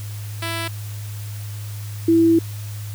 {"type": "tone pair in turn", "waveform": ["5% pulse", "sine"], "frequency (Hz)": [332.1, 330.4], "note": ["E4", "E4"], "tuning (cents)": [13, 4], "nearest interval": "unison", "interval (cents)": 9, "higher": "first", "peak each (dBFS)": [-13, -11], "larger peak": "second", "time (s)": [[0.42, 0.68], [2.08, 2.39]], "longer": "second", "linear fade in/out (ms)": 5, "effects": ["added 104 Hz sine -28 dBFS peak until 2.94 s", "white hiss -41 dBFS RMS until 2.94 s"]}